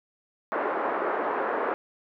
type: band-pass noise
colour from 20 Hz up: pink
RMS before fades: -28 dBFS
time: 0.52-1.74 s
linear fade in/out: 0 ms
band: 360 to 1500 Hz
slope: 24 dB/octave
effects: none